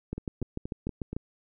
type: two click trains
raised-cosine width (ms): 3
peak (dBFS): -19 / -22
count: 8 / 5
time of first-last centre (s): 0.13-1.166 / 0.18-1.13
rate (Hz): 6.76 / 4.21
effects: none